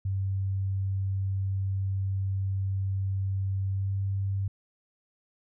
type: tone with pitch glide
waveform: sine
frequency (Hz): 96.7 to 97.82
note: G2 to G2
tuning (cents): -23 to -3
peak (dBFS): -26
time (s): 0.05-4.48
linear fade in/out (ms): 5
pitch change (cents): +20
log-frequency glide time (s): 3.7-3.93
effects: none